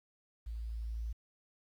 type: tone with level ramp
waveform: sine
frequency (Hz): 56.1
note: A1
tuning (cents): +34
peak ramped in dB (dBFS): -38 to -35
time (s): 0.46-1.13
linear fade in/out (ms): 10
effects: 11-bit